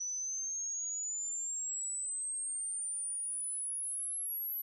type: exponential sweep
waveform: sine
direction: up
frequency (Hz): 5920 to 11840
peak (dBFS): -35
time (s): 0-4.62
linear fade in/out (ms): 10
effects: none

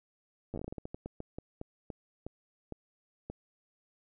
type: slowing click train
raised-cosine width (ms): 2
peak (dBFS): -26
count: 20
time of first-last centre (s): 0.54-3.3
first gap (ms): 9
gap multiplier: 1.26
effects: none

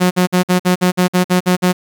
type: tone bursts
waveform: sawtooth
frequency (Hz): 181.1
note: F#3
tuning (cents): -37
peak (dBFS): -6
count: 11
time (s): 0-1.73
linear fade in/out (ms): 20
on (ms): 110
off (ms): 52
effects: 8-bit

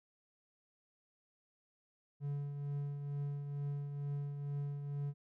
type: tone with tremolo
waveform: triangle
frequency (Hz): 143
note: D3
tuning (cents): -46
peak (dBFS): -33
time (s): 2.2-5.14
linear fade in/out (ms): 50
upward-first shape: triangle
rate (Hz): 2.2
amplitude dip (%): 50
effects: none

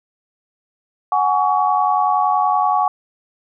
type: chord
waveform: sine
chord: F# suspended second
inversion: none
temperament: equal with one note detuned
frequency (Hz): 740 / 830.6 / 1128.1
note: F#5 / G#5 / C#6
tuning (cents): 0 / 0 / +30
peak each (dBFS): -18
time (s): 1.12-2.88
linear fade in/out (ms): 2
effects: none

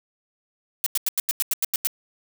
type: noise bursts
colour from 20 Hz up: blue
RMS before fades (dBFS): -22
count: 10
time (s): 0.84-1.871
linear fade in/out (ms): 0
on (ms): 23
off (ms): 89
effects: none

